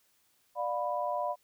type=chord; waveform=sine; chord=B diminished; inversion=first; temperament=just; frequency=592.7 / 711.2 / 987.8 Hz; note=D5 / F5 / B5; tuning=+16 / +31 / 0 cents; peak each=-34 dBFS; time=0.55-1.36 s; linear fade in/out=50 ms; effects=white hiss -70 dBFS RMS until 1.43 s

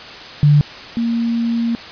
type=tone pair in turn; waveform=sine; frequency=147 / 232.5 Hz; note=D3 / A#3; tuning=+2 / -4 cents; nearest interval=minor sixth; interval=794 cents; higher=second; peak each=-7 / -15 dBFS; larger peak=first; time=0.43-0.61 / 0.97-1.75 s; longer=second; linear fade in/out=0 ms; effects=white hiss -33 dBFS RMS until 1.91 s + resampled to 11025 Hz

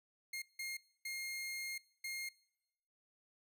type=tone bursts at uneven times; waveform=sawtooth; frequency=2132 Hz; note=C7; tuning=32 cents sharp; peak=-37 dBFS; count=4; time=0.33-0.42 / 0.59-0.77 / 1.05-1.78 / 2.04-2.29 s; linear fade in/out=5 ms; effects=noise-tail reverb RT60 1.0 s tail -24 dB re dry

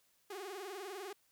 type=tone with vibrato; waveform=sawtooth; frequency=386.8 Hz; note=G4; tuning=23 cents flat; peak=-39 dBFS; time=0.3-1.13 s; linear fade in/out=5 ms; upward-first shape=sine; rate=20 Hz; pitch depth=140 cents each way; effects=white hiss -73 dBFS RMS until 1.31 s

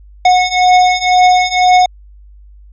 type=beating tone pair; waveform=square; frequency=729 / 731 Hz; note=F#5 / F#5; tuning=-26 / -21 cents; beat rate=2 Hz; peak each=-12 / -10 dBFS; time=0.25-1.86 s; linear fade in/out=5 ms; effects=added 50 Hz sine -36 dBFS peak until 2.72 s + resampled to 16000 Hz

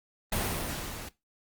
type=noise with level ramp; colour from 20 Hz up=pink; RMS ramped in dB=-28 to -42 dBFS; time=0.32-1.09 s; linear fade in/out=5 ms; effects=noise-tail reverb RT60 0.2 s tail -18 dB re dry + Opus 32 kbps

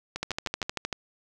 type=two click trains; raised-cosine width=0.2 ms; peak=-15 / -12 dBFS; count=4 / 10; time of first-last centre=0.16-0.628 / 0.23-0.928 s; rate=6.41 / 12.9 Hz; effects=none

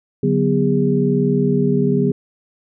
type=tone cluster; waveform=sine; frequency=145.5 / 185.6 / 246.5 / 406.8 Hz; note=D3 / F#3 / B3 / G#4; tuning=-16 / +6 / -3 / -36 cents; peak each=-19 dBFS; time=0.23-2.12 s; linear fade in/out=5 ms; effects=none

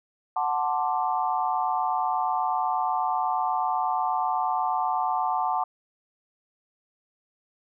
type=chord; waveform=sine; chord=D dominant seventh; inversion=first; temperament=equal; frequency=740 / 880 / 1046.5 / 1174.7 Hz; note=F#5 / A5 / C6 / D6; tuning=0 / 0 / 0 / 0 cents; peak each=-27 / -27 / -31 / -31 dBFS; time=0.36-5.64 s; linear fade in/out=5 ms; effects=none

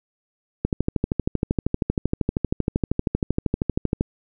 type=click train; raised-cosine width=3 ms; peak=-7 dBFS; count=44; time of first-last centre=0.65-4.009 s; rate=12.8 Hz; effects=none

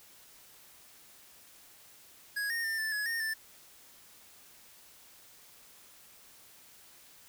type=tone with pitch steps; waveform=square; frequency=1660 / 1846 / 1800 / 1760 / 1690 / 1837 / 1768 Hz; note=G#6 / A#6 / A6 / A6 / G#6 / A#6 / A6; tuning=-1 / -17 / +39 / 0 / +30 / -26 / +8 cents; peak=-32 dBFS; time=2.36-3.34 s; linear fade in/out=10 ms; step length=140 ms; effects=white hiss -57 dBFS RMS until 7.28 s

